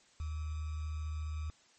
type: tone with sample-and-hold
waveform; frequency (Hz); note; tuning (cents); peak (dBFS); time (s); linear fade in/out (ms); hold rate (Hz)
sine; 77.4; D#2; -9; -35; 0.2-1.5; 0; 1225
effects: white hiss -65 dBFS RMS until 1.78 s + MP3 32 kbps